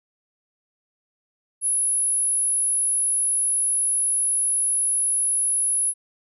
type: tone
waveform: sine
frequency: 10548 Hz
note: E9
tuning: in tune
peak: -19 dBFS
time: 1.61-5.94 s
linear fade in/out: 50 ms
effects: none